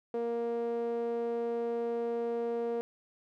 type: tone with band-pass filter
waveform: sawtooth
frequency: 234.3 Hz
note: A#3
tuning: 9 cents sharp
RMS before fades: -33 dBFS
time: 0.14-2.81 s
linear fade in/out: 0 ms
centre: 500 Hz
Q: 3.8
effects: none